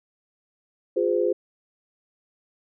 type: tone cluster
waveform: sine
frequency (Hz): 352.5 / 410.9 / 512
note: F4 / G#4 / C5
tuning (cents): +16 / -18 / -38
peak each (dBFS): -24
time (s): 0.96-1.33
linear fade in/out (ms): 10
effects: none